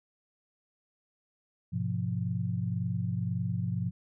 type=chord; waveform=sine; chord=F diminished; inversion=first; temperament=equal with one note detuned; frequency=103.83 / 125.7 / 174.61 Hz; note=Ab2 / Cb3 / F3; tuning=0 / +31 / 0 cents; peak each=-33 dBFS; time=1.72-3.91 s; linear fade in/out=20 ms; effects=none